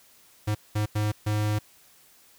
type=tone bursts at uneven times; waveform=square; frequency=105.7 Hz; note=G#2; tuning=31 cents sharp; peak=-24 dBFS; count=4; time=0.47-0.55 / 0.75-0.86 / 0.95-1.12 / 1.26-1.59 s; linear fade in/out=10 ms; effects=white hiss -57 dBFS RMS until 2.38 s